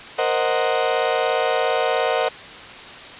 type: chord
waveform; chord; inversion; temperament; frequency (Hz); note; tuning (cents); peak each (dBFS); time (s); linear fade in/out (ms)
35% pulse; C half-diminished seventh; third; equal; 466.2 / 523.3 / 622.3 / 740; Bb4 / C5 / Eb5 / Gb5; 0 / 0 / 0 / 0; -22; 0.18-2.29; 10
effects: white hiss -37 dBFS RMS until 3.19 s + resampled to 8000 Hz